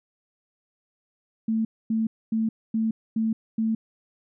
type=tone bursts; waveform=sine; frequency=222.4 Hz; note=A3; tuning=19 cents sharp; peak=-21 dBFS; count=6; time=1.48-3.75 s; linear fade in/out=5 ms; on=170 ms; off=250 ms; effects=none